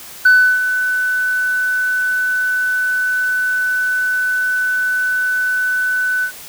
sine tone with ADSR envelope, 1500 Hz, F#6, 23 cents sharp, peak -3 dBFS, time 0.25-6.32 s, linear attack 8 ms, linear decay 330 ms, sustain -11 dB, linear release 87 ms, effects tanh soft clip ceiling -4 dBFS + white hiss -35 dBFS RMS until 6.48 s

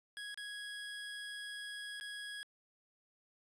25% pulse tone with dropouts, 1661.2 Hz, G#6, in tune, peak -39 dBFS, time 0.17-2.43 s, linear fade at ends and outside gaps 0 ms, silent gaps 0.344-0.375 / 2-2.01 s, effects resampled to 22050 Hz

